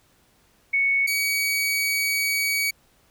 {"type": "tone pair in turn", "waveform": ["sine", "sawtooth"], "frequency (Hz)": [2217, 2260], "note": ["C#7", "C#7"], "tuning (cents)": [0, 33], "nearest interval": "unison", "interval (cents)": 33, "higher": "second", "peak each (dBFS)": -18, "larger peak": "neither", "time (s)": [[0.73, 1.07], [1.07, 2.71]], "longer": "second", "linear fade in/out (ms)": 10, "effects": ["pink hiss -61 dBFS RMS until 3.1 s"]}